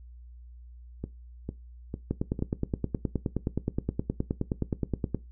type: two click trains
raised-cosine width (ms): 3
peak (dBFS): -14 / -20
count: 30 / 4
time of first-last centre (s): 2.11-5.147 / 1.04-2.391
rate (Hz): 9.55 / 2.22
effects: noise-tail reverb RT60 0.2 s tail -18 dB re dry + added 60 Hz sine -45 dBFS peak until 5.31 s